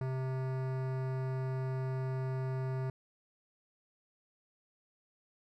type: tone with hard clipping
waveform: sine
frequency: 130.81 Hz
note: C3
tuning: in tune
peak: -35 dBFS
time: 0.01-2.9 s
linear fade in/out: 2 ms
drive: 18 dB
effects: none